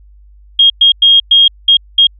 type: tone bursts at uneven times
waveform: sine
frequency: 3249 Hz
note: G#7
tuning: 39 cents flat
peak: -3 dBFS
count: 6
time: 0.59-0.7 / 0.81-0.92 / 1.02-1.2 / 1.31-1.48 / 1.68-1.77 / 1.98-2.07 s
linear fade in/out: 5 ms
effects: added 50 Hz sine -38 dBFS peak until 2.19 s